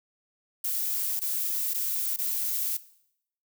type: noise with dropouts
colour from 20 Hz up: violet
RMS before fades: -29 dBFS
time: 0.64-2.77 s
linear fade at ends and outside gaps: 5 ms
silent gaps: 1.194-1.216 / 1.736-1.744 / 2.163-2.186 s
effects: noise-tail reverb RT60 0.7 s tail -17 dB re dry